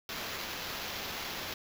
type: noise with sample-and-hold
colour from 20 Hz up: violet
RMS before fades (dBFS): -39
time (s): 0.09-1.54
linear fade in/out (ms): 2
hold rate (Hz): 8820
effects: none